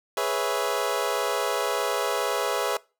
25% pulse chord, C# minor seventh, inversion second, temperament equal with one note detuned, 415.3 / 492.5 / 554.4 / 659.3 Hz, G#4 / B4 / C#5 / E5, 0 / -5 / 0 / 0 cents, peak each -26 dBFS, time 0.17-2.77 s, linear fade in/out 2 ms, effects noise-tail reverb RT60 0.3 s tail -22 dB re dry

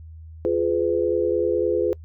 sine chord, F diminished, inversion none, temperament just, 349.2 / 419.1 / 502.9 Hz, F4 / Ab4 / Cb5, 0 / +16 / +31 cents, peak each -23 dBFS, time 0.45-1.93 s, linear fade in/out 0 ms, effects noise-tail reverb RT60 0.1 s tail -25 dB re dry + added 80 Hz sine -38 dBFS peak until 2.04 s

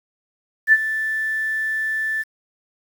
sine tone with ADSR envelope, 1760 Hz, A6, in tune, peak -7 dBFS, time 0.67-2.24 s, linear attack 55 ms, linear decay 43 ms, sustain -13 dB, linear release 32 ms, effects 7-bit

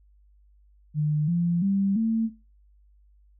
sine tone with pitch steps, 150.7 / 172.11 / 196.57 / 224.5 Hz, D3 / F3 / G3 / A3, +45 / -25 / +5 / +35 cents, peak -21 dBFS, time 0.94-2.3 s, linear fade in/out 50 ms, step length 340 ms, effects noise-tail reverb RT60 0.3 s tail -20 dB re dry + added 50 Hz sine -55 dBFS peak until 3.39 s

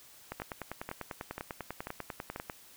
two click trains, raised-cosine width 0.5 ms, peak -23 / -22 dBFS, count 5 / 23, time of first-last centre 0.4-2.361 / 0.32-2.498 s, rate 2.04 / 10.1 Hz, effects white hiss -56 dBFS RMS until 2.76 s

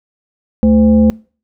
sine tone with frequency modulation, 220 Hz, A3, in tune, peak -6 dBFS, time 0.63-1.1 s, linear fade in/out 0 ms, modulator 293 Hz, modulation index 0.63, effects noise-tail reverb RT60 0.4 s tail -25 dB re dry

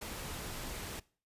pink noise, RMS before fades -42 dBFS, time 0.01-1 s, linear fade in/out 10 ms, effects noise-tail reverb RT60 0.4 s tail -21 dB re dry + resampled to 32000 Hz

